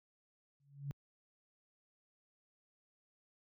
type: tone with exponential growth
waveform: sine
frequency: 140.8 Hz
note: C#3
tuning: 27 cents sharp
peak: -35 dBFS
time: 0.6-0.91 s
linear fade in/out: 0 ms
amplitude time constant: 67 ms
effects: high-pass 60 Hz 12 dB/octave